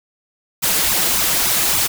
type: noise with flanger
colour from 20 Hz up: white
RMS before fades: -17 dBFS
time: 0.62-1.88 s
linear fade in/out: 20 ms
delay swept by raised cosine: 0.78 to 6.48 ms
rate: 3.5 Hz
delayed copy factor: +1
effects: none